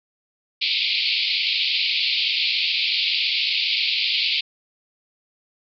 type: band-pass noise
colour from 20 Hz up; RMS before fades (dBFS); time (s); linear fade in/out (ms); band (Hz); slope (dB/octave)
white; -22; 0.61-4.41; 10; 2200 to 4700; 96
effects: none